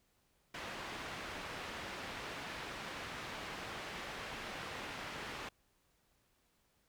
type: low-pass noise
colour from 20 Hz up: white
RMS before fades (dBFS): -45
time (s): 0.54-5.49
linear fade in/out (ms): 5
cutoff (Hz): 2400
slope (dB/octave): 12
effects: pink hiss -75 dBFS RMS until 6.88 s